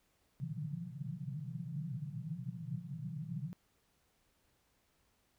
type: band-pass noise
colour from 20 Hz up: pink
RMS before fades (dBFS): -42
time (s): 0.4-3.53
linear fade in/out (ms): 0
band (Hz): 120 to 180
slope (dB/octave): 96
effects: pink hiss -75 dBFS RMS until 5.38 s